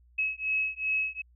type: beating tone pair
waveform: sine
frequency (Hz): 2569 / 2571.6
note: E7 / E7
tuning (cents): -45 / -43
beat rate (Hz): 2.6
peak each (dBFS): -30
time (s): 0.18-1.22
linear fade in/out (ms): 10
effects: added 60 Hz sine -57 dBFS peak until 1.35 s